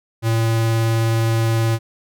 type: tone with vibrato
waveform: square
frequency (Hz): 113.5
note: A#2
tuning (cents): -46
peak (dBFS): -16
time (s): 0.22-1.79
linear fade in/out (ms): 50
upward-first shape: sine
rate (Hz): 19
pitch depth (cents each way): 8
effects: none